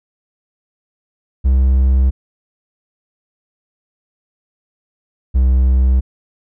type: tone pair in turn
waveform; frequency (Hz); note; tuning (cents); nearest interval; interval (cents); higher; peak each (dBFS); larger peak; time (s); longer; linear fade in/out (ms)
triangle; 65.41 / 64.21; C2 / C2; 0 / -32; unison; 32; first; -7; neither; 1.44-2.11 / 5.34-6.01; neither; 20
effects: none